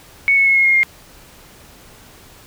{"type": "tone with pitch steps", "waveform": "sine", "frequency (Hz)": [2217, 2198, 2179, 2160, 2141, 2123], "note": ["C#7", "C#7", "C#7", "C#7", "C7", "C7"], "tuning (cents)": [0, -15, -30, -45, 39, 25], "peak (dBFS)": -10, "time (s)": [0.28, 0.832], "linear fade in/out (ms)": 0, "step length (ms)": 92, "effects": ["pink hiss -44 dBFS RMS until 2.46 s"]}